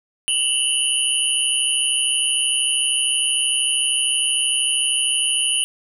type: tone cluster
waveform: sine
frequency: 2716 / 2887 / 3020 / 9540 / 9940 Hz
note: F7 / F#7 / F#7 / D9 / D#9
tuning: -49 / -43 / +35 / +26 / -3 cents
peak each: -28 / -23 / -23 / -22 / -25 dBFS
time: 0.28-5.64 s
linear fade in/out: 0 ms
effects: none